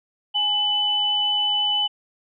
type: tone pair together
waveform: sine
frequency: 832 / 2998 Hz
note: G#5 / F#7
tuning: +3 / +22 cents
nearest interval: octave + minor seventh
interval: 2219 cents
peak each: -28 / -19 dBFS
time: 0.34-1.88 s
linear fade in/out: 20 ms
effects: none